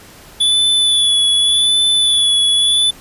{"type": "tone with vibrato", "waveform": "square", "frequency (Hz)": 3452, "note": "A7", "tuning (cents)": -34, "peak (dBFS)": -11, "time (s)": [0.4, 2.91], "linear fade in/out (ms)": 10, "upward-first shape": "sine", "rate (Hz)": 0.86, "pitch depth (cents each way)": 30, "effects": ["pink hiss -40 dBFS RMS until 3 s", "resampled to 32000 Hz"]}